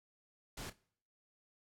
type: noise with echo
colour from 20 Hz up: pink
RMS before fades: -45 dBFS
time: 0.57-0.7 s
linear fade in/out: 5 ms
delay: 29 ms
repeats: 2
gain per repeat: -14 dB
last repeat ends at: 0.758 s
effects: noise-tail reverb RT60 0.6 s tail -23 dB re dry + low-pass 12000 Hz 12 dB/octave

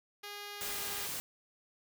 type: tone with pitch glide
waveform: 5% pulse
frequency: 410 to 406 Hz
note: G#4 to G#4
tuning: -22 to -39 cents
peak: -31 dBFS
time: 0.23-1.07 s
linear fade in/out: 10 ms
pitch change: -17 cents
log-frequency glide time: 0.56-0.75 s
type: noise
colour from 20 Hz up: white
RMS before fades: -39 dBFS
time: 0.61-1.2 s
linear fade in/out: 0 ms
effects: none

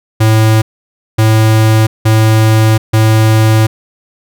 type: tone bursts at uneven times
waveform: square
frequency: 110 Hz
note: A2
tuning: in tune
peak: -6 dBFS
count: 4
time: 0.2-0.62 / 1.18-1.87 / 2.05-2.78 / 2.93-3.67 s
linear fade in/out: 10 ms
effects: none

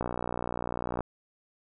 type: click train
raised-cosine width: 1 ms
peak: -17 dBFS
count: 61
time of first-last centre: 0.01-1.007 s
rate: 60.2 Hz
effects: none

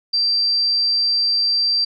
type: tone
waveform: sine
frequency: 4699 Hz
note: D8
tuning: in tune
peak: -15 dBFS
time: 0.13-1.85 s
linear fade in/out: 10 ms
effects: none

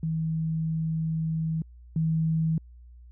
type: tone pair in turn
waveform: sine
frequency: 160.6 / 160.6 Hz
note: E3 / E3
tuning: -45 / -45 cents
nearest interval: unison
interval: 0 cents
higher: neither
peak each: -25 / -22 dBFS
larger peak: second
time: 0.03-1.62 / 1.96-2.58 s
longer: first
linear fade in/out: 2 ms
effects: added 60 Hz sine -46 dBFS peak until 3.11 s

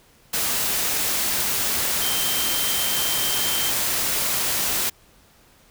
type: tone in noise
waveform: sine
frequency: 3136 Hz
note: G7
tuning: in tune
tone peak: -28 dBFS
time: 2.01-3.71 s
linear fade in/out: 10 ms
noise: white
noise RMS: -23 dBFS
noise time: 0.33-4.9 s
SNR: -8 dB
effects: pink hiss -55 dBFS RMS until 5.7 s

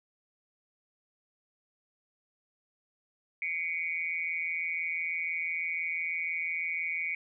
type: tone with amplitude modulation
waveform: sine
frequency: 2239 Hz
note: C#7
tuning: 17 cents sharp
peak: -26 dBFS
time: 3.42-7.15 s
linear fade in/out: 2 ms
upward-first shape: sine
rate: 166 Hz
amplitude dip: 95%
effects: none

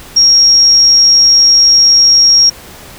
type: tone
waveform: sine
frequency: 5588 Hz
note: F8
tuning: in tune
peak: -3 dBFS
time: 0.16-2.5 s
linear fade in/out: 10 ms
effects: pink hiss -33 dBFS RMS until 2.98 s

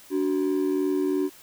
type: ring-modulated tone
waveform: triangle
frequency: 331.6 Hz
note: E4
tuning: 10 cents sharp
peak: -16 dBFS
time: 0.1-1.3 s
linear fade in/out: 50 ms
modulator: 41.4 Hz
effects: tanh soft clip ceiling -14 dBFS + white hiss -50 dBFS RMS until 1.42 s

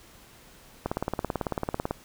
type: click train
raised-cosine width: 1 ms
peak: -13 dBFS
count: 20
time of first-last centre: 0.86-1.91 s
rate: 18.1 Hz
effects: pink hiss -53 dBFS RMS until 2.04 s

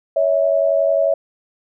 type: tone pair together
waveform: sine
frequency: 559.8 / 651 Hz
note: C#5 / E5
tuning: +17 / -22 cents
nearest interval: minor third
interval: 261 cents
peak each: -16 dBFS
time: 0.16-1.14 s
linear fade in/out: 5 ms
effects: none

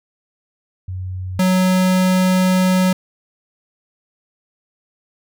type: tone pair in turn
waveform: sine / square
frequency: 92.5 / 185 Hz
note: F#2 / F#3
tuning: 0 / 0 cents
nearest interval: octave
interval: 1200 cents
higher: second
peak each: -23 / -13 dBFS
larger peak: second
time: 0.88-1.39 / 1.39-2.93 s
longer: second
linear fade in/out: 5 ms
effects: none

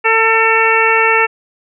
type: harmonic tone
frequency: 448.4 Hz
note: A4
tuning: 33 cents sharp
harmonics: 1 / 2 / 3 / 4 / 5 / 6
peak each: -16 / -16 / -16 / -16 / -16 / -16 dBFS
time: 0.04-1.27 s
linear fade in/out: 20 ms
effects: none

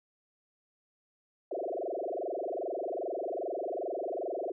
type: tone with frequency modulation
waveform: sine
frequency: 523.3 Hz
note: C5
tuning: in tune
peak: -32 dBFS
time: 1.51-4.52 s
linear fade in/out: 5 ms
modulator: 22.5 Hz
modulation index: 7.8
effects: none

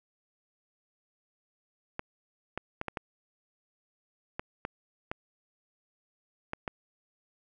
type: clicks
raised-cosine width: 0.5 ms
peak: -18 dBFS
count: 10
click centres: 1.994 / 2.576 / 2.814 / 2.883 / 2.972 / 4.395 / 4.651 / 5.115 / 6.534 / 6.678 s
effects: none

